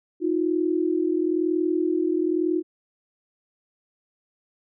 sine tone pair together, 316.8 / 357.8 Hz, D#4 / F4, +31 / +42 cents, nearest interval major second, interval 211 cents, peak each -23 dBFS, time 0.2-2.63 s, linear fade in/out 50 ms, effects none

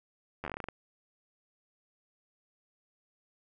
slowing click train, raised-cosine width 0.5 ms, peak -22 dBFS, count 11, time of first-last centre 0.44-0.686 s, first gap 11 ms, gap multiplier 1.17, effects none

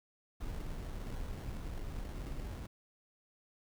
brown noise with sample-and-hold, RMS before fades -41 dBFS, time 0.4-2.67 s, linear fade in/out 10 ms, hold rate 2450 Hz, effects none

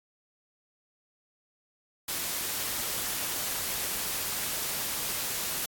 white noise, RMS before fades -32 dBFS, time 2.08-5.66 s, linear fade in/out 5 ms, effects AAC 64 kbps

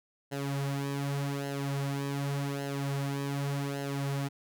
sawtooth tone with flanger, 140 Hz, C#3, 18 cents sharp, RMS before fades -33 dBFS, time 0.31-4.29 s, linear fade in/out 20 ms, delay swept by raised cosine 0.84 to 5.74 ms, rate 0.86 Hz, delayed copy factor -0.7, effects none

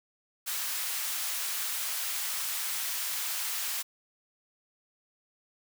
white high-pass noise, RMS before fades -33 dBFS, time 0.46-3.83 s, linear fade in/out 20 ms, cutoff 1000 Hz, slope 12 dB/octave, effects none

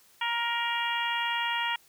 harmonic tone, 469.9 Hz, A#4, 14 cents sharp, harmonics 2 / 3 / 4 / 5 / 6 / 7, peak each -31 / -36 / -33 / -36 / -34 / -37 dBFS, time 0.21-1.76 s, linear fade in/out 5 ms, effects white hiss -60 dBFS RMS until 1.88 s + high-pass 60 Hz 12 dB/octave

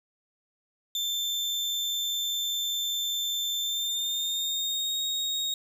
35% pulse tone with pitch glide, 3555 to 3749 Hz, A7 to A#7, +17 to +9 cents, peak -26 dBFS, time 0.95-5.54 s, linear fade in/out 2 ms, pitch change +92 cents, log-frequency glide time 3.59-5.03 s, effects none

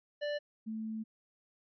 square / sine tone pair in turn, 587.3 / 220 Hz, D5 / A3, 0 / 0 cents, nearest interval octave + perfect fourth, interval 1700 cents, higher first, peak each -34 / -36 dBFS, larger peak first, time 0.21-0.39 / 0.66-1.04 s, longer second, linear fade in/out 20 ms, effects resampled to 11025 Hz

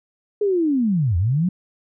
sine linear two-way sweep, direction down then up, 424.5 to 80.6 to 189.6 Hz, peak -16 dBFS, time 0.41-1.49 s, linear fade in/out 5 ms, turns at 1.17 s, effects none

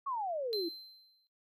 sine exponential sweep, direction down, 1144 to 320.6 Hz, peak -33 dBFS, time 0.06-0.69 s, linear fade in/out 10 ms
triangle tone with exponential decay, 4100 Hz, C8, 36 cents flat, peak -32 dBFS, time 0.53-1.27 s, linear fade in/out 0 ms, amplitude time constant 160 ms
effects noise-tail reverb RT60 0.2 s tail -21 dB re dry

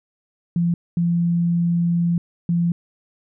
sine tone bursts at uneven times, 171.3 Hz, F3, 33 cents flat, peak -16 dBFS, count 3, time 0.56-0.74 / 0.97-2.18 / 2.49-2.72 s, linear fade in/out 2 ms, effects none

